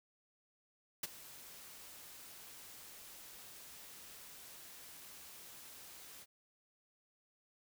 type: noise with ADSR envelope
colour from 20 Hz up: white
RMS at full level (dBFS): -36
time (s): 1.03-6.26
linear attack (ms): 6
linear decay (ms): 25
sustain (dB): -18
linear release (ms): 40
effects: none